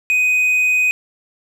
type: tone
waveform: triangle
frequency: 2500 Hz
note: D#7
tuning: 8 cents sharp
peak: -11 dBFS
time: 0.1-0.91 s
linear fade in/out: 0 ms
effects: none